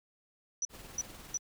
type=tone bursts; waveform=sine; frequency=5920 Hz; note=F#8; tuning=in tune; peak=-30 dBFS; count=3; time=0.62-1.373 s; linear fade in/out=2 ms; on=31 ms; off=330 ms
type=noise with tremolo; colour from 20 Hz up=pink; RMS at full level=-48 dBFS; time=0.69-1.39 s; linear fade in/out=50 ms; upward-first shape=triangle; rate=20 Hz; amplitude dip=45%
effects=none